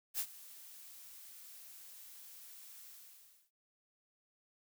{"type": "noise with ADSR envelope", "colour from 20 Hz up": "blue", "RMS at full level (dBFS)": -35, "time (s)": [0.14, 3.51], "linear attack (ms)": 52, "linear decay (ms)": 66, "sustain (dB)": -19, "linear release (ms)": 640, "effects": []}